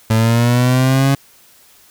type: linear sweep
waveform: 30% pulse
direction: up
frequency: 110 to 138.59 Hz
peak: -8 dBFS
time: 0.1-1.15 s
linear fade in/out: 5 ms
effects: white hiss -48 dBFS RMS until 1.9 s